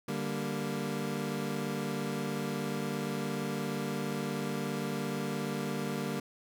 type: chord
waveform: 25% pulse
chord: G minor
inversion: second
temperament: equal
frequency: 146.83 / 196 / 233.1 Hz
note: D3 / G3 / Bb3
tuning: 0 / 0 / 0 cents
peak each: -34 / -33 / -33 dBFS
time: 0.08-6.2 s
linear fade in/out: 5 ms
effects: none